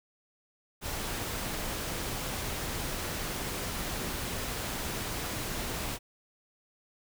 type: noise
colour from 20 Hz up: pink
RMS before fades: -35 dBFS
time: 0.81-5.99 s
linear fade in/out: 50 ms
effects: none